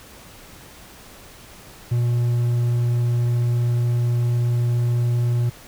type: tone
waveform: triangle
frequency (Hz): 120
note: B2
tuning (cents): -49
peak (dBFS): -15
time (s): 1.91-5.5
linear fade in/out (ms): 10
effects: pink hiss -44 dBFS RMS until 5.67 s